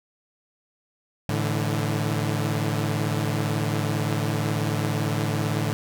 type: chord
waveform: sawtooth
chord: A suspended fourth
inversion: none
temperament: equal with one note detuned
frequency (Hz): 108.05 / 146.83 / 164.81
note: A2 / D3 / E3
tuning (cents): -31 / 0 / 0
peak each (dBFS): -22 / -23 / -27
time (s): 1.29-5.73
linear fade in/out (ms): 0
effects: none